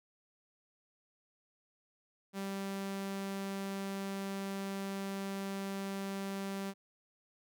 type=tone; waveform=sawtooth; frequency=195.8 Hz; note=G3; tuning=2 cents flat; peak=-33 dBFS; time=2.33-6.74 s; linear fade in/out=50 ms; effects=none